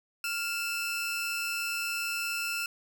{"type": "tone pair together", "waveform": "sawtooth", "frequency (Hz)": [1396, 2635], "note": ["F6", "E7"], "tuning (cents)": [-1, -1], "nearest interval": "major seventh", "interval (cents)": 1100, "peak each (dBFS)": [-31, -29], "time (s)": [0.24, 2.66], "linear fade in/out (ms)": 2, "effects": []}